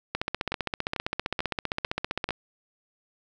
two click trains, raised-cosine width 0.3 ms, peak -13 / -11 dBFS, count 5 / 34, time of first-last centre 0.52-2.29 / 0.15-2.307 s, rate 2.26 / 15.3 Hz, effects none

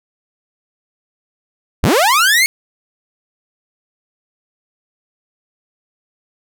sawtooth linear sweep, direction up, 31.61 to 2217 Hz, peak -6 dBFS, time 1.83-2.46 s, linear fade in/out 0 ms, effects none

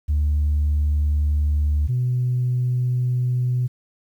sine tone pair in turn, 74.1 / 124.62 Hz, D2 / B2, +16 / +16 cents, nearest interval major sixth, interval 900 cents, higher second, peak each -15 / -17 dBFS, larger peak first, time 0.08-1.88 / 1.88-3.68 s, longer neither, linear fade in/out 20 ms, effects tanh soft clip ceiling -14 dBFS + 9-bit

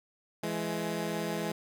15% pulse tone pair together, 166.99 / 210.4 Hz, E3 / G#3, +23 / +23 cents, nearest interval major third, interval 400 cents, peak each -28 / -28 dBFS, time 0.43-1.52 s, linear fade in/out 5 ms, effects none

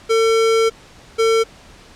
square tone pair in turn, 450 / 450 Hz, A4 / A4, +39 / +39 cents, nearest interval unison, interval 0 cents, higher neither, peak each -13 dBFS, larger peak neither, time 0.09-0.7 / 1.18-1.44 s, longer first, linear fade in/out 20 ms, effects pink hiss -44 dBFS RMS until 1.95 s + low-pass 7000 Hz 12 dB/octave

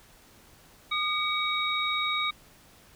sine tone cluster, 1220 / 2271 / 3773 Hz, D#6 / C#7 / A#7, -34 / +41 / +20 cents, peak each -30 dBFS, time 0.91-2.31 s, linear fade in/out 10 ms, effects pink hiss -56 dBFS RMS until 2.95 s

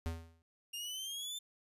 square tone with exponential decay, 82.41 Hz, E2, in tune, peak -33 dBFS, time 0.06-0.42 s, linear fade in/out 0 ms, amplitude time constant 78 ms
sawtooth exponential sweep, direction up, 2794 to 3574 Hz, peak -37 dBFS, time 0.73-1.39 s, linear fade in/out 10 ms
effects resampled to 32000 Hz

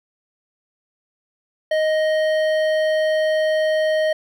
sine tone with hard clipping, 624 Hz, D#5, 5 cents sharp, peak -18 dBFS, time 1.71-4.13 s, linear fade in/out 5 ms, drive 11 dB, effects none

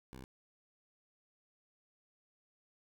10% pulse tone, 64.7 Hz, C2, 19 cents flat, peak -40 dBFS, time 0.13-0.24 s, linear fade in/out 0 ms, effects none

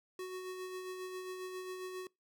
square tone with tremolo, 370 Hz, F#4, in tune, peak -40 dBFS, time 0.19-2.07 s, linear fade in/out 2 ms, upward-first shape sine, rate 7.4 Hz, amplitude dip 35%, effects noise-tail reverb RT60 0.2 s tail -24 dB re dry

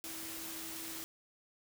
sine tone in noise, 324.7 Hz, E4, 26 cents flat, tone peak -50 dBFS, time 0.04-1.04 s, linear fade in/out 0 ms, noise white, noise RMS -44 dBFS, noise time 0.04-1.04 s, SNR -9 dB, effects none

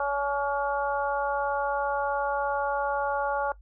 harmonic tone, 282.7 Hz, C#4, 34 cents sharp, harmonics 2 / 3 / 4 / 5, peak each -29 / -29 / -33 / -33 dBFS, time 0-3.52 s, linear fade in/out 2 ms, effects noise-tail reverb RT60 0.1 s tail -18 dB re dry + added 50 Hz sine -48 dBFS peak until 3.61 s

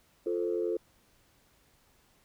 sine chord, F major, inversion none, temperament equal, 349.2 / 440 / 523.3 Hz, F4 / A4 / C5, 0 / 0 / 0 cents, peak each -31 / -31 / -37 dBFS, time 0.26-0.77 s, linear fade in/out 5 ms, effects tanh soft clip ceiling -19 dBFS + pink hiss -66 dBFS RMS until 2.24 s

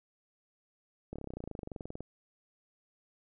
slowing click train, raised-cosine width 2 ms, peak -27 dBFS, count 24, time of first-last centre 1.13-2.006 s, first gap 27 ms, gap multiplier 1.03, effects none

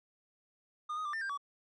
triangle tone with pitch steps, 1219 / 1250 / 1183 / 1797 / 1588 / 1139 Hz, D#6 / D#6 / D6 / A6 / G6 / C#6, -36 / +8 / +12 / +36 / +22 / +47 cents, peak -33 dBFS, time 0.89-1.376 s, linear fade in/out 10 ms, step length 81 ms, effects resampled to 22050 Hz

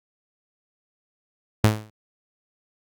sawtooth tone with exponential decay, 107.5 Hz, A2, 40 cents flat, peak -7 dBFS, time 1.64-1.9 s, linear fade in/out 0 ms, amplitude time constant 55 ms, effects Opus 48 kbps

